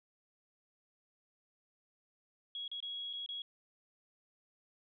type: tone with dropouts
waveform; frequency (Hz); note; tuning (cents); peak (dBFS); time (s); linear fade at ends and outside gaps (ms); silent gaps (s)
sine; 3322; G#7; 0; -39; 2.55-3.42; 2; 2.679-2.715 / 2.803-2.826 / 3.13-3.134 / 3.262-3.289
effects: none